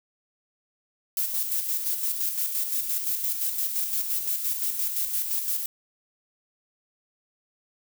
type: noise with tremolo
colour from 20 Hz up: violet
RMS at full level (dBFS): -26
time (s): 1.17-5.66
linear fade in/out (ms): 2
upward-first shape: square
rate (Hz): 5.8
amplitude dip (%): 45
effects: none